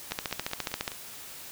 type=two click trains; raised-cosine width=0.2 ms; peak=-12 / -21 dBFS; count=12 / 5; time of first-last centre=0.12-0.879 / 0.11-0.918 s; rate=14.5 / 4.95 Hz; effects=white hiss -44 dBFS RMS until 1.51 s